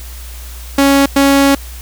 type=tone bursts at uneven times; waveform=sawtooth; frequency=277.2 Hz; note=C#4; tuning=in tune; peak=-3 dBFS; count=2; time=0.78-1.06 / 1.16-1.55 s; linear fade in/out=5 ms; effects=added 60 Hz sine -27 dBFS peak until 1.81 s + white hiss -35 dBFS RMS until 1.81 s